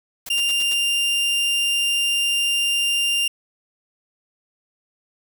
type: noise bursts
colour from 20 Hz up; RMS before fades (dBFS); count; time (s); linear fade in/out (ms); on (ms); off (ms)
white; -34; 5; 0.26-0.74; 5; 32; 80
type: tone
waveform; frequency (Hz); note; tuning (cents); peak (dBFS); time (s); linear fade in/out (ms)
40% pulse; 2794; F7; 0; -17; 0.3-3.28; 5
effects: none